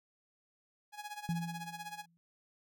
sawtooth tone with tremolo, 834 Hz, G#5, 7 cents sharp, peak -36 dBFS, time 0.92-2.06 s, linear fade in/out 50 ms, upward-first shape sine, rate 16 Hz, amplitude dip 80%
sine tone with exponential decay, 168.6 Hz, E3, 39 cents sharp, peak -30 dBFS, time 1.29-2.17 s, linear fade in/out 0 ms, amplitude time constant 190 ms
effects none

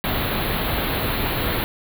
pink band-stop noise, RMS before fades -23 dBFS, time 0.04-1.64 s, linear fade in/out 0 ms, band 4300 to 11000 Hz, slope 96 dB/octave, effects none

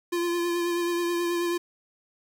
square tone with vibrato, 345.7 Hz, F4, 18 cents flat, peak -25 dBFS, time 0.12-1.58 s, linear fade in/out 10 ms, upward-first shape triangle, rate 9.3 Hz, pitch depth 26 cents each way, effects 9-bit

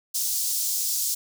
pink high-pass noise, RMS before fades -26 dBFS, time 0.14-1.15 s, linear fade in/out 10 ms, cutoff 5200 Hz, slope 24 dB/octave, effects none

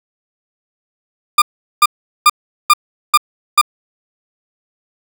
40% pulse tone bursts, 1203 Hz, D6, 41 cents sharp, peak -4 dBFS, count 6, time 1.38-3.614 s, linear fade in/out 5 ms, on 39 ms, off 400 ms, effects none

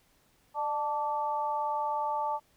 sine tone with amplitude modulation, 880 Hz, A5, in tune, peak -24 dBFS, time 0.54-2.4 s, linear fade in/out 50 ms, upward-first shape sine, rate 281 Hz, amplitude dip 90%, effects pink hiss -67 dBFS RMS until 2.56 s

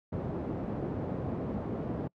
pink band-pass noise, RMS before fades -35 dBFS, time 0.12-2.08 s, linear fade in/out 10 ms, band 110 to 510 Hz, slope 12 dB/octave, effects noise-tail reverb RT60 0.1 s tail -26 dB re dry

